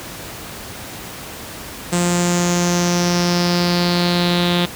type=tone with low-pass filter sweep; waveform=sawtooth; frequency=175.3 Hz; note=F3; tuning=7 cents sharp; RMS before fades=-17 dBFS; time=1.92-4.66 s; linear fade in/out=10 ms; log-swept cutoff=8000 to 3600 Hz; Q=5.4; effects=pink hiss -32 dBFS RMS until 4.75 s + high-pass 60 Hz 12 dB/octave